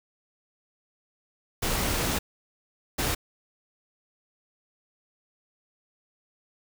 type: noise bursts at uneven times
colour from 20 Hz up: pink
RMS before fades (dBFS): -27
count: 2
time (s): 1.62-2.19 / 2.98-3.15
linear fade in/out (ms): 10
effects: none